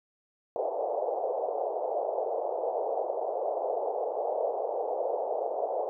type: band-pass noise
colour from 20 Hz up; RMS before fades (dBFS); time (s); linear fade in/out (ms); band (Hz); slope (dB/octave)
pink; -31; 0.56-5.89; 0; 450 to 780; 48
effects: none